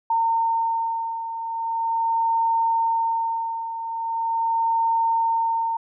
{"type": "beating tone pair", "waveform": "sine", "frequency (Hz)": [912, 912.41], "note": ["A#5", "A#5"], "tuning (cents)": [-38, -37], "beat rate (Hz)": 0.41, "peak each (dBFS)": [-21, -27], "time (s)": [0.1, 5.77], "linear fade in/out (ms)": 5, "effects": []}